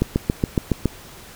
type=click train; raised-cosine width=3 ms; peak=-4 dBFS; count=7; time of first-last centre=0.02-0.857 s; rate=7.17 Hz; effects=pink hiss -42 dBFS RMS until 1.35 s